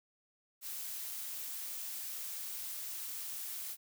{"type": "noise", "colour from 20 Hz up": "blue", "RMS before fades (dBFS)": -42, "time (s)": [0.61, 3.77], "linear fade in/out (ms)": 50, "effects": []}